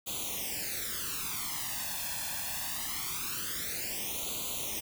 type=noise with flanger; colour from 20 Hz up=white; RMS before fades=-36 dBFS; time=0.06-4.81 s; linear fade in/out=20 ms; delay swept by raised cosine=0.28 to 1.18 ms; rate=0.23 Hz; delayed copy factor=+0.95; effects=none